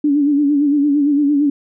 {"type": "tone with vibrato", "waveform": "sine", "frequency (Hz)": 288.5, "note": "D4", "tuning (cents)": -31, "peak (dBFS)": -11, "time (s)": [0.04, 1.5], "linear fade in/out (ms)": 5, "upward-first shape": "sine", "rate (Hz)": 8.8, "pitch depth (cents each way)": 63, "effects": []}